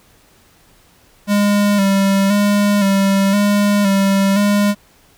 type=tone with vibrato; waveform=square; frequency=200.1 Hz; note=G3; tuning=36 cents sharp; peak=-12 dBFS; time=1.27-4.75 s; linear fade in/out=50 ms; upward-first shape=square; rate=0.97 Hz; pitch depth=37 cents each way; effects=pink hiss -51 dBFS RMS until 5.17 s